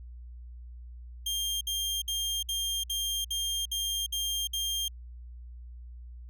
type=tone bursts; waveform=sawtooth; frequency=3200 Hz; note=G7; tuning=35 cents sharp; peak=-26 dBFS; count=9; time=1.26-4.882 s; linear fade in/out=5 ms; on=350 ms; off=59 ms; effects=added 60 Hz sine -42 dBFS peak until 6.29 s